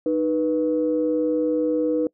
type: tone pair together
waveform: sine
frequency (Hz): 308.7 / 490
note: D#4 / B4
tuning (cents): -14 / -14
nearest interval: minor sixth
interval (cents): 800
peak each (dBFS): -21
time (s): 0.06-2.07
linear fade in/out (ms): 2
effects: noise-tail reverb RT60 0.1 s tail -24 dB re dry + tanh soft clip ceiling -11 dBFS